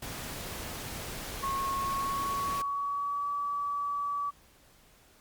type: noise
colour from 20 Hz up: pink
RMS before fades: -39 dBFS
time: 0.02-2.62 s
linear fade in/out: 5 ms
type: tone with pitch glide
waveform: sine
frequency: 1092 to 1147 Hz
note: C#6 to D6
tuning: -26 to -41 cents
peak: -29 dBFS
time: 1.42-4.31 s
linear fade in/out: 20 ms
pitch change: +85 cents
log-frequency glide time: 1.73-3.3 s
effects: pink hiss -60 dBFS RMS until 5.2 s + MP3 96 kbps